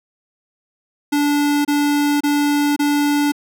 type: tone bursts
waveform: square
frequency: 290.6 Hz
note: D4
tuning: 18 cents flat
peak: -15 dBFS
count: 4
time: 1.12-3.321 s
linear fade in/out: 10 ms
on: 530 ms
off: 27 ms
effects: none